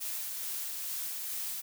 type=noise with tremolo; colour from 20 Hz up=blue; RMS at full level=-36 dBFS; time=0-1.62 s; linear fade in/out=20 ms; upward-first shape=sine; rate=2.3 Hz; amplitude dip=25%; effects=none